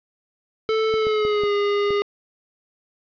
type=tone with pitch glide; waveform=square; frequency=440 to 408.2 Hz; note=A4 to G#4; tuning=0 to -30 cents; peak=-19 dBFS; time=0.69-2.02 s; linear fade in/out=0 ms; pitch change=-130 cents; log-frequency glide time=0.95-1.53 s
type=clicks; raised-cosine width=2 ms; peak=-19 dBFS; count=5; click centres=0.94 / 1.069 / 1.251 / 1.436 / 1.906 s
effects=resampled to 11025 Hz + 7-bit